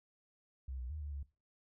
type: tone with pitch steps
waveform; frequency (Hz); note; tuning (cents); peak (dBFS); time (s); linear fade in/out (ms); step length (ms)
sine; 65.5 / 61.7 / 76.8 / 73.1 / 70.3; C2 / B1 / D#2 / D2 / C#2; +2 / -1 / -22 / -7 / +25; -40; 0.68-1.23; 5; 110
effects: noise-tail reverb RT60 0.3 s tail -18 dB re dry